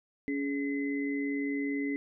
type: tone cluster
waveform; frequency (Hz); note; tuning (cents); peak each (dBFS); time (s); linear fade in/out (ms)
sine; 281.2 / 418.9 / 2038; C#4 / G#4 / C7; +25 / +15 / -46; -30 / -39 / -39; 0.28-1.96; 0
effects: none